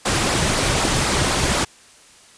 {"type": "noise with flanger", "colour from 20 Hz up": "pink", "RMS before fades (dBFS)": -19, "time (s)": [0.05, 1.65], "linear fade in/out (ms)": 10, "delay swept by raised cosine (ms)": [0.32, 4.52], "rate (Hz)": 3.9, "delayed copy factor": -0.5, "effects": ["white hiss -48 dBFS RMS until 2.37 s", "resampled to 22050 Hz"]}